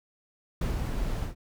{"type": "noise with ADSR envelope", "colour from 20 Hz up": "brown", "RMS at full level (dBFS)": -27, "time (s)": [0.61, 1.35], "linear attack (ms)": 5, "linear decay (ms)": 140, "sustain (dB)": -3, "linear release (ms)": 120, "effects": []}